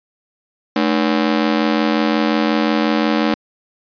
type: ring-modulated tone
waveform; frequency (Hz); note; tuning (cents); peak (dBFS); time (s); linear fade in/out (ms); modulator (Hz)
sawtooth; 262.2; C4; +4; -7; 0.76-3.34; 0; 42.8
effects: resampled to 11025 Hz